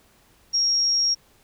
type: tone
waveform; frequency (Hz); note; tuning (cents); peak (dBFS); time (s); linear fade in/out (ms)
sine; 5588; F8; 0; -18; 0.53-1.15; 20
effects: pink hiss -58 dBFS RMS until 1.43 s